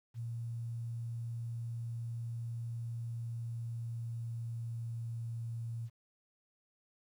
sine tone with pitch glide, 116.54 to 115.6 Hz, A#2 to A#2, 0 to -14 cents, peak -37 dBFS, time 0.14-5.9 s, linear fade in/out 50 ms, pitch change -14 cents, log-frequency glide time 2.9-5.37 s, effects 11-bit

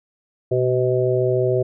harmonic tone with a mistuned harmonic, 126.6 Hz, B2, 43 cents sharp, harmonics 1 / 3 / 4 / 5, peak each -22 / -19 / -23 / -24 dBFS, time 0.51-1.63 s, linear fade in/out 10 ms, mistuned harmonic 1, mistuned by -38 cents, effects none

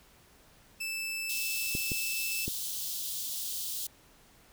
sawtooth tone, 2637 Hz, E7, in tune, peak -30 dBFS, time 0.8-2.46 s, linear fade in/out 10 ms
white high-pass noise, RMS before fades -36 dBFS, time 1.29-3.87 s, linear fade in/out 5 ms, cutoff 3100 Hz, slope 48 dB/octave
clicks, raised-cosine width 3 ms, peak -22 dBFS, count 3, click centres 1.751 / 1.918 / 2.48 s
effects pink hiss -60 dBFS RMS until 4.52 s

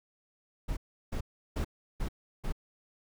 brown noise bursts, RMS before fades -32 dBFS, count 5, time 0.68-2.525 s, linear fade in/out 10 ms, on 89 ms, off 350 ms, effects none

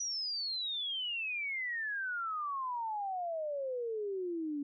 sine exponential sweep, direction down, 5900 to 280.5 Hz, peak -34 dBFS, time 0-4.63 s, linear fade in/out 5 ms, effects none

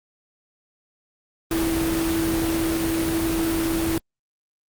sine tone in noise, 328.2 Hz, E4, 8 cents flat, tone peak -21 dBFS, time 1.51-3.98 s, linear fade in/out 2 ms, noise pink, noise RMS -27 dBFS, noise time 1.51-3.98 s, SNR +3 dB, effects Opus 32 kbps

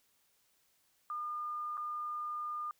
sine tone with dropouts, 1211 Hz, D#6, 47 cents flat, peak -36 dBFS, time 1.1-2.71 s, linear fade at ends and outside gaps 1 ms, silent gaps 1.771-1.777 s, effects white hiss -73 dBFS RMS until 2.79 s

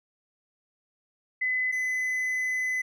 sine / triangle tone pair in turn, 2017 / 2017 Hz, B6 / B6, +36 / +36 cents, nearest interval unison, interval 0 cents, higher neither, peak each -24 dBFS, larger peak neither, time 1.41-1.72 / 1.72-2.82 s, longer second, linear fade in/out 10 ms, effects none

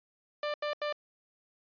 sawtooth tone bursts, 593 Hz, D5, 17 cents sharp, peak -27 dBFS, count 3, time 0.43-0.926 s, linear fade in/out 2 ms, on 110 ms, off 83 ms, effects resampled to 11025 Hz

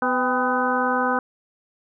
harmonic tone with a mistuned harmonic, 251 Hz, B3, 28 cents sharp, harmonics 1 / 2 / 3 / 4 / 5 / 6, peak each -26 / -26 / -26 / -26 / -26 / -26 dBFS, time 0.02-1.19 s, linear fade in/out 2 ms, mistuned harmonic 3, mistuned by +72 cents, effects none

